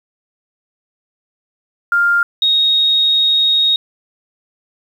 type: tone pair in turn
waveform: sine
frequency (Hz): 1400 / 3748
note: F6 / A#7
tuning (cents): +4 / +9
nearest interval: octave + perfect fourth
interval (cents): 1705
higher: second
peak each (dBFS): -10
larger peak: neither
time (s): 1.92-2.23 / 2.42-3.76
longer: second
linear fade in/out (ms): 2
effects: 7-bit